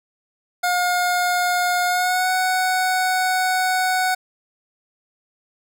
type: tone with pitch glide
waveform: 25% pulse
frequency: 715 to 742.4 Hz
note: F5 to F#5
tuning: +41 to +6 cents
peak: -14 dBFS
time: 0.63-4.15 s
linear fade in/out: 10 ms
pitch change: +65 cents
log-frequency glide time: 1.86-2.3 s
effects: none